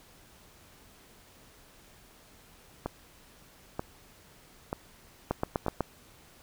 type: two click trains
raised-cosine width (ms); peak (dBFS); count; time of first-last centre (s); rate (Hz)
1; -13 / -17; 5 / 4; 5.31-5.807 / 2.86-5.664; 8.05 / 1.07
effects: pink hiss -57 dBFS RMS until 6.42 s